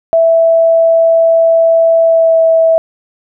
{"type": "tone with pitch glide", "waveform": "sine", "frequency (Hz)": [659.3, 652.9], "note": ["E5", "E5"], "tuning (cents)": [0, -17], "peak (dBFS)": -5, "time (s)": [0.13, 2.78], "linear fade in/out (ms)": 0, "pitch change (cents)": -17, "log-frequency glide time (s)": [2.03, 2.4], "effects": []}